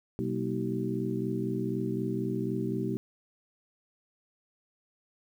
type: harmonic tone with a mistuned harmonic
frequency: 64 Hz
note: C2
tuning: 38 cents flat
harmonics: 2 / 3 / 4 / 5 / 6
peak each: -35 / -35 / -35 / -35 / -35 dBFS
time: 0.19-2.97 s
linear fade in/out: 0 ms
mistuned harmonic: 4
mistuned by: -130 cents
effects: 10-bit